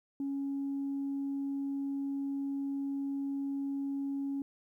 sine tone, 277.2 Hz, C#4, in tune, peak -31 dBFS, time 0.2-4.42 s, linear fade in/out 2 ms, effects tanh soft clip ceiling -29 dBFS + 12-bit

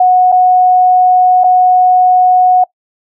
sine tone with dropouts, 733 Hz, F#5, 16 cents flat, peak -4 dBFS, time 0-2.64 s, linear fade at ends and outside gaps 5 ms, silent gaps 0.319-0.323 / 1.437-1.441 s, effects noise-tail reverb RT60 0.1 s tail -22 dB re dry

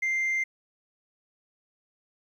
sine tone, 2093 Hz, C7, in tune, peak -22 dBFS, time 0.02-0.44 s, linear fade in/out 10 ms, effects tanh soft clip ceiling -23 dBFS + 10-bit

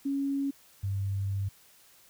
sine tone pair in turn, 277.2 / 98.4 Hz, C#4 / G2, 0 / +7 cents, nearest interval octave + tritone, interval 1793 cents, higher first, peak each -27 / -28 dBFS, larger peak first, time 0.05-0.51 / 0.83-1.49 s, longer second, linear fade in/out 10 ms, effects white hiss -59 dBFS RMS until 2.09 s

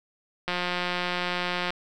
click train, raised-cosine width 0.3 ms, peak -12 dBFS, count 219, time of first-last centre 0.48-1.705 s, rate 178 Hz, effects none

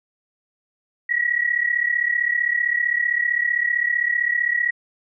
sine tone pair together, 1902 / 1937.5 Hz, A#6 / B6, +34 / -34 cents, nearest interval unison, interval 32 cents, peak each -21 dBFS, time 1.09-4.71 s, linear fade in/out 10 ms, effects none

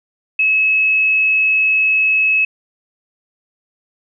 sine tone, 2580 Hz, E7, 38 cents flat, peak -11 dBFS, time 0.39-2.45 s, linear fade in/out 5 ms, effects none

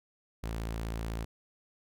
sawtooth tone, 55.9 Hz, A1, 28 cents sharp, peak -30 dBFS, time 0.43-1.25 s, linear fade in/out 10 ms, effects none

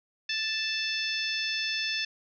harmonic tone, 880 Hz, A5, in tune, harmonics 2 / 3 / 4 / 5 / 6 / 7, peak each -35 / -33 / -34 / -39 / -34 / -46 dBFS, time 0.29-2.05 s, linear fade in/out 5 ms, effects none

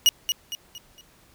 30% pulse tone with echo, 2893 Hz, F#7, 40 cents flat, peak -10 dBFS, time 0.06-0.09 s, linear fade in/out 0 ms, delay 230 ms, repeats 4, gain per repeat -8 dB, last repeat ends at 1.01 s, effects pink hiss -57 dBFS RMS until 1.34 s

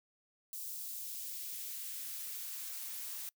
blue noise with high-pass filter sweep, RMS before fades -43 dBFS, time 0.53-3.29 s, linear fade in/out 0 ms, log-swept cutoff 5500 to 500 Hz, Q 0.73, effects noise-tail reverb RT60 0.1 s tail -25 dB re dry

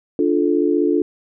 sine chord, D minor, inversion none, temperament equal with one note detuned, 293.7 / 349.2 / 435.4 Hz, D4 / F4 / A4, 0 / 0 / -18 cents, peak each -18 / -18 / -20 dBFS, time 0.19-1.02 s, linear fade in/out 2 ms, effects none

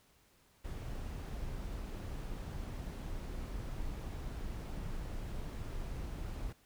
brown noise, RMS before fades -41 dBFS, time 0.64-6.53 s, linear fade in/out 10 ms, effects pink hiss -68 dBFS RMS until 6.65 s

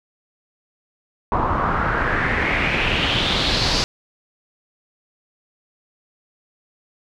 pink noise with low-pass filter sweep, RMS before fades -20 dBFS, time 1.32-3.84 s, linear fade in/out 0 ms, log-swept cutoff 1000 to 5000 Hz, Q 3.8, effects none

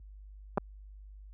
clicks, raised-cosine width 1 ms, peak -15 dBFS, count 2, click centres 0.575 / 0.58 s, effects added 50 Hz sine -42 dBFS peak until 1.33 s + high-pass 60 Hz 12 dB/octave

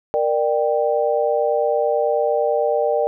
sine chord, G minor, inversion first, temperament equal with one note detuned, 466.2 / 595.2 / 784 Hz, Bb4 / D5 / G5, 0 / +23 / 0 cents, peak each -20 / -19 / -23 dBFS, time 0.14-3.07 s, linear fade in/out 0 ms, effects none

